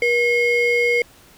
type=ring-modulated tone; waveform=triangle; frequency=1318.5 Hz; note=E6; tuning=in tune; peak=-10 dBFS; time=0.02-1.02 s; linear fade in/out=2 ms; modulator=840 Hz; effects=pink hiss -49 dBFS RMS until 1.37 s